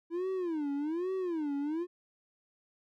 triangle tone with vibrato, 326.9 Hz, E4, 14 cents flat, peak -29 dBFS, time 0.1-1.87 s, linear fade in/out 50 ms, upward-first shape sine, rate 1.2 Hz, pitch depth 260 cents each way, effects none

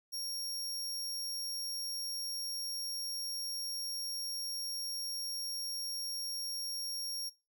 sawtooth tone, 5570 Hz, F8, 5 cents flat, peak -34 dBFS, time 0.12-7.3 s, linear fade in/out 20 ms, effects noise-tail reverb RT60 0.3 s tail -23 dB re dry

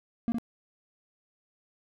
triangle tone with echo, 233.1 Hz, A#3, in tune, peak -22 dBFS, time 0.28-0.32 s, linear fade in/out 0 ms, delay 64 ms, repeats 1, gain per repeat -4 dB, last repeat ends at 0.384 s, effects none

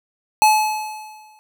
square tone with exponential decay, 859 Hz, A5, 42 cents flat, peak -9 dBFS, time 0.42-1.39 s, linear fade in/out 0 ms, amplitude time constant 210 ms, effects none

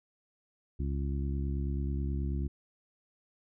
harmonic tone, 69.3 Hz, C#2, in tune, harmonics 1 / 2 / 3 / 4 / 5, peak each -31 / -37 / -41 / -43 / -45 dBFS, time 0.79-2.48 s, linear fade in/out 10 ms, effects none

